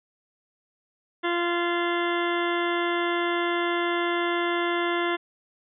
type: harmonic tone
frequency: 345.9 Hz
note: F4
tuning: 17 cents flat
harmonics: 1 / 2 / 3 / 4 / 5 / 6 / 8 / 9 / 10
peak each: -26 / -32 / -31 / -33 / -33 / -33 / -40 / -41 / -38 dBFS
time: 1.23-5.17 s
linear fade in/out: 20 ms
effects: none